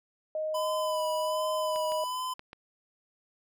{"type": "tone", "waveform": "sine", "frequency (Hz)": 622.3, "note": "D#5", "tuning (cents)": 0, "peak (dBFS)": -29, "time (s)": [0.35, 2.04], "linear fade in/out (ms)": 2}
{"type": "tone with vibrato", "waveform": "square", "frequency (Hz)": 1000, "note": "B5", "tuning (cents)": 21, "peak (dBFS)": -32, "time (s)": [0.54, 2.34], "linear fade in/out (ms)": 10, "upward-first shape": "sine", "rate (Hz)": 1.3, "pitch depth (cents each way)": 33}
{"type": "clicks", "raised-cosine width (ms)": 0.3, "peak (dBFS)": -28, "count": 4, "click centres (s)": [1.76, 1.92, 2.394, 2.531]}
{"effects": []}